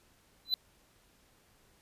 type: tone with exponential growth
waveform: triangle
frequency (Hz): 4015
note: B7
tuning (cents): +28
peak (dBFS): -21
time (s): 0.45-0.54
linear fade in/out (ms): 1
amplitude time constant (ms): 18
effects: pink hiss -66 dBFS RMS until 1.81 s + resampled to 32000 Hz